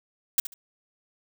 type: noise with echo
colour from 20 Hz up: blue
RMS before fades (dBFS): -21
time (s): 0.38-0.4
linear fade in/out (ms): 2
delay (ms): 70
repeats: 2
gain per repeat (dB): -13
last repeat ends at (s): 0.54
effects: none